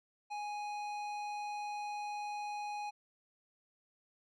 triangle tone with tanh clipping, 830.6 Hz, G#5, in tune, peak -40 dBFS, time 0.3-2.91 s, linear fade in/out 20 ms, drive 18 dB, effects none

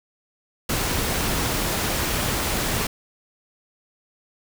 pink noise, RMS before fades -24 dBFS, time 0.69-2.87 s, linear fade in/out 5 ms, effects none

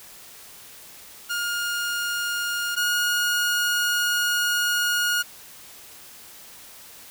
sawtooth tone pair in turn, 1419 / 1437.1 Hz, F6 / F6, +27 / +49 cents, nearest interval unison, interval 22 cents, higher second, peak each -21 / -17 dBFS, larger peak second, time 1.29-2.76 / 2.76-5.23 s, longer second, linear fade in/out 20 ms, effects white hiss -45 dBFS RMS until 7.1 s

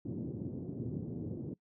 pink band-pass noise, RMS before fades -40 dBFS, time 0.05-1.54 s, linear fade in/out 5 ms, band 110 to 360 Hz, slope 24 dB/octave, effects noise-tail reverb RT60 0.1 s tail -23 dB re dry

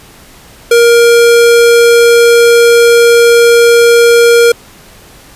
square tone, 470.2 Hz, A#4, 15 cents sharp, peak -3 dBFS, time 0.71-4.52 s, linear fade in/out 5 ms, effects pink hiss -37 dBFS RMS until 5.35 s + resampled to 32000 Hz

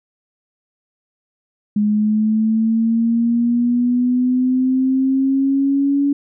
sine linear sweep, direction up, 207.7 to 283.8 Hz, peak -13 dBFS, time 1.76-6.13 s, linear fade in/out 5 ms, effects none

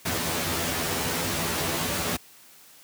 pink noise with comb filter, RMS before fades -27 dBFS, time 0.05-2.17 s, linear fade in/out 10 ms, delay 12 ms, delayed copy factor +1, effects white hiss -52 dBFS RMS until 2.83 s + high-pass 100 Hz 12 dB/octave

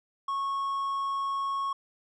triangle tone, 1100 Hz, C#6, 14 cents flat, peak -26 dBFS, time 0.28-1.73 s, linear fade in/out 5 ms, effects resampled to 24000 Hz

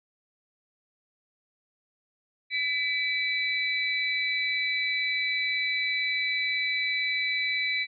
sine tone cluster, 1994 / 2309 / 3962 Hz, B6 / D7 / B7, +16 / -30 / +5 cents, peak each -32 / -27 / -32 dBFS, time 2.5-7.87 s, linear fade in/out 50 ms, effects none

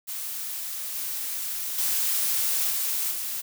blue noise with level steps, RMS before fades -33 / -31 / -25 / -27 / -31 dBFS, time 0.07-3.42 s, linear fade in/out 20 ms, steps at 0.95 / 1.78 / 2.7 / 3.11 s, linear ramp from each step 5 ms, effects none

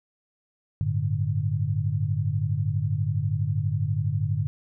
sine chord, G suspended second, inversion none, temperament just, 98 / 110.25 / 147 Hz, G2 / A2 / D3, 0 / +4 / +2 cents, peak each -27 dBFS, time 0.81-4.47 s, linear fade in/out 0 ms, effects none

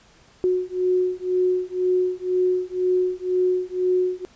sine beating tone pair, 364.7 / 366.7 Hz, F#4 / F#4, -25 / -15 cents, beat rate 2 Hz, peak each -22 dBFS, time 0.44-4.25 s, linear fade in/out 0 ms, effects pink hiss -54 dBFS RMS until 4.35 s + resampled to 16000 Hz

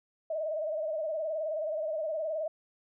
sine tone with vibrato, 625 Hz, D#5, 8 cents sharp, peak -30 dBFS, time 0.3-2.48 s, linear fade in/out 5 ms, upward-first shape sine, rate 19 Hz, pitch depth 81 cents each way, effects none

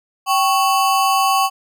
square ring-modulated tone, 940 Hz, A#5, 14 cents sharp, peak -11 dBFS, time 0.26-1.5 s, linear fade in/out 50 ms, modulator 164 Hz, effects none

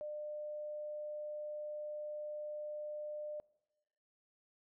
sine tone, 600 Hz, D5, 37 cents sharp, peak -40 dBFS, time 0.01-3.4 s, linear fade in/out 0 ms, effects noise-tail reverb RT60 1.0 s tail -23 dB re dry

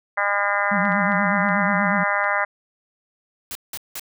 harmonic tone, 202.4 Hz, G#3, 44 cents flat, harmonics 3 / 4 / 5 / 6 / 7 / 8 / 9 / 10, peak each -27 / -27 / -27 / -27 / -27 / -27 / -27 / -27 dBFS, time 0.17-2.45 s, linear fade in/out 10 ms
sine tone with vibrato, 191.9 Hz, G3, 37 cents flat, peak -22 dBFS, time 0.71-2.04 s, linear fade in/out 10 ms, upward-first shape sine, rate 8.3 Hz, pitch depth 140 cents each way
clicks, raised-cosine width 0.3 ms, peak -26 dBFS, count 5, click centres 0.853 / 0.922 / 1.121 / 1.489 / 2.242 s
white noise bursts, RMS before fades -31 dBFS, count 3, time 3.51-3.996 s, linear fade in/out 0 ms, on 42 ms, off 180 ms
effects none

